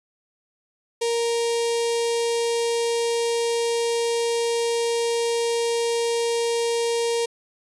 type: tone with notch filter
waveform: sawtooth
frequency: 466.5 Hz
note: A#4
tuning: 1 cent sharp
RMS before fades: -23 dBFS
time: 1.01-7.26 s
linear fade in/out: 10 ms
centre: 1400 Hz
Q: 0.73
effects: resampled to 24000 Hz